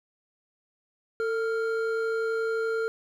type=tone pair together; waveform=triangle; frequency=448.5 / 1396.9 Hz; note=A4 / F6; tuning=+33 / 0 cents; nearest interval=octave + minor sixth; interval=1967 cents; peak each=-24 / -31 dBFS; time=1.2-2.88 s; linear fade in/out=0 ms; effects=none